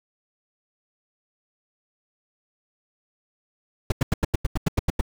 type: noise bursts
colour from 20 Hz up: brown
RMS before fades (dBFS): -19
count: 11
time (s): 3.9-5.011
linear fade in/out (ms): 5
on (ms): 21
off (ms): 88
effects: none